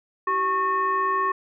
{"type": "tone with frequency modulation", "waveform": "sine", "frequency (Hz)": 1100, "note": "C#6", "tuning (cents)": -14, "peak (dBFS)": -20, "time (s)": [0.27, 1.32], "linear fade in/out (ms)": 5, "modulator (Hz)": 715, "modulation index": 0.67, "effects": []}